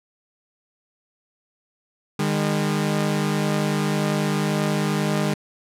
sawtooth tone pair together, 152.56 / 202.8 Hz, D#3 / G#3, -34 / -41 cents, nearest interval perfect fourth, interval 493 cents, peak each -19 dBFS, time 2.19-5.34 s, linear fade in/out 5 ms, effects low-pass 12000 Hz 12 dB/octave

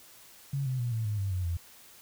sine tone with pitch steps, 138.59 / 129.31 / 120.65 / 112.57 / 105.03 / 98 / 91.44 / 85.31 Hz, C#3 / C3 / B2 / A2 / G#2 / G2 / F#2 / F2, 0 / -20 / -40 / +40 / +20 / 0 / -20 / -40 cents, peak -28 dBFS, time 0.53-1.57 s, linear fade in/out 5 ms, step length 130 ms, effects white hiss -54 dBFS RMS until 2.01 s

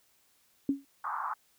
sine tone with exponential decay, 277.2 Hz, C#4, in tune, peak -21 dBFS, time 0.69-0.85 s, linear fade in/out 2 ms, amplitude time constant 33 ms
white band-pass noise, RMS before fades -35 dBFS, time 1.04-1.34 s, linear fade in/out 5 ms, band 860 to 1300 Hz, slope 48 dB/octave
effects white hiss -68 dBFS RMS until 1.58 s

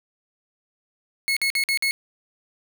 30% pulse tone bursts, 2182 Hz, C#7, 28 cents flat, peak -17 dBFS, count 5, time 1.28-1.91 s, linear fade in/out 0 ms, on 86 ms, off 50 ms, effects none

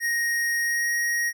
square tone with pitch glide, 1871 to 1882.9 Hz, A#6 to A#6, +6 to +17 cents, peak -23 dBFS, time 0-1.33 s, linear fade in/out 50 ms, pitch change +11 cents, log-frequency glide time 0.62-0.91 s, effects none

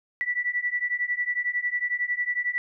sine beating tone pair, 1954 / 1965 Hz, B6 / B6, -19 / -9 cents, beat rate 11 Hz, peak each -28 / -27 dBFS, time 0.21-2.58 s, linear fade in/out 0 ms, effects none

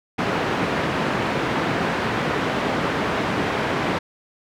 pink band-pass noise, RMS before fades -23 dBFS, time 0.18-3.99 s, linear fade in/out 10 ms, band 160 to 2200 Hz, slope 12 dB/octave, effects none

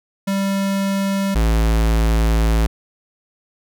square tone pair in turn, 196 / 55.3 Hz, G3 / A1, 0 / +9 cents, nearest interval octave + minor seventh, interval 2191 cents, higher first, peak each -18 / -14 dBFS, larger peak second, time 0.27-1.35 / 1.35-2.67 s, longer second, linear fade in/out 10 ms, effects none

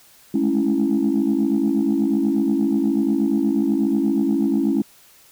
sine chord, A major seventh, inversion third, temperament equal with one note detuned, 207.7 / 216 / 277.2 / 329.6 Hz, G#3 / A3 / C#4 / E4, 0 / -32 / 0 / 0 cents, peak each -24 / -22 / -19 / -21 dBFS, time 0.34-4.82 s, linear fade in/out 5 ms, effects tanh soft clip ceiling -10 dBFS + white hiss -51 dBFS RMS until 5.31 s

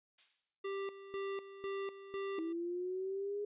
violet noise with exponential decay, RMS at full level -45 dBFS, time 0.18-0.64 s, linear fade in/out 5 ms, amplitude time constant 100 ms
square tone with tremolo, 393 Hz, G4, 4 cents sharp, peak -38 dBFS, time 0.64-2.53 s, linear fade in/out 10 ms, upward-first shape square, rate 2 Hz, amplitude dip 75%
sine linear sweep, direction up, 322.4 to 415.3 Hz, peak -36 dBFS, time 2.38-3.45 s, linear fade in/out 5 ms
effects resampled to 8000 Hz

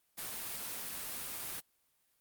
white noise, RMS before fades -41 dBFS, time 0.17-1.61 s, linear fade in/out 20 ms, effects white hiss -75 dBFS RMS until 2.2 s + Opus 32 kbps

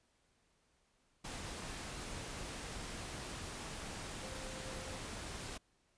sine tone in noise, 523.3 Hz, C5, in tune, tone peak -51 dBFS, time 4.23-4.99 s, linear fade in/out 10 ms, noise pink, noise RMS -45 dBFS, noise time 1.24-5.58 s, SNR -9 dB, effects pink hiss -75 dBFS RMS until 5.97 s + resampled to 22050 Hz

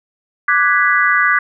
sine chord, G# half-diminished seventh, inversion second, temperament equal, 1174.7 / 1480 / 1661.2 / 1975.5 Hz, D6 / F#6 / G#6 / B6, 0 / 0 / 0 / 0 cents, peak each -16 dBFS, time 0.48-1.39 s, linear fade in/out 5 ms, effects none

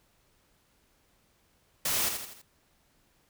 white noise with echo, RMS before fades -29 dBFS, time 1.85-2.09 s, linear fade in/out 5 ms, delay 82 ms, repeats 4, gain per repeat -6 dB, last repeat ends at 2.418 s, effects pink hiss -68 dBFS RMS until 3.29 s

